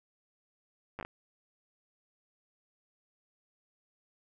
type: slowing click train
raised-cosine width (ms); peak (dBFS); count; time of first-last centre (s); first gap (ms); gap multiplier
0.5; -25; 5; 0.99-1.05; 9; 1.35
effects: none